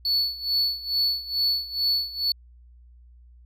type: tone with tremolo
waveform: triangle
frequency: 4435 Hz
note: C#8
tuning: in tune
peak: -18 dBFS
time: 0.05-2.32 s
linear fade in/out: 2 ms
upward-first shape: sine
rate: 2.3 Hz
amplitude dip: 85%
effects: added 60 Hz sine -48 dBFS peak until 3.45 s